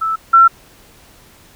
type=tone pair in turn; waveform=sine; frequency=1316 / 1351.4 Hz; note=E6 / E6; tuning=-3 / +43 cents; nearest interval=unison; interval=46 cents; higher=second; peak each=-15 / -4 dBFS; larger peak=second; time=0.01-0.16 / 0.33-0.48 s; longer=neither; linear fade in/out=10 ms; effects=pink hiss -46 dBFS RMS until 1.55 s